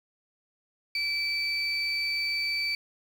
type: tone pair together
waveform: sine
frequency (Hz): 2320 / 4573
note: D7 / D8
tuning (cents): -22 / -47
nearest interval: octave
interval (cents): 1175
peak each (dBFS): -28 / -29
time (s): 0.95-2.75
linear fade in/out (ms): 2
effects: tanh soft clip ceiling -20 dBFS + 8-bit